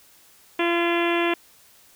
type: harmonic tone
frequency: 342.2 Hz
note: F4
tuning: 35 cents flat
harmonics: 1 / 2 / 3 / 4 / 5 / 6 / 7 / 8 / 9 / 10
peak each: -22 / -28 / -29 / -34 / -31 / -32 / -31 / -31 / -37 / -37 dBFS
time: 0.59-1.34 s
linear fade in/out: 5 ms
effects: white hiss -54 dBFS RMS until 1.95 s